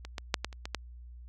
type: clicks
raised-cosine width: 0.2 ms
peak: -25 / -18 / -7 / -14 / -30 / -20 / -13 dBFS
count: 7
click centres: 0.05 / 0.182 / 0.342 / 0.446 / 0.528 / 0.655 / 0.747 s
effects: added 60 Hz sine -45 dBFS peak until 1.28 s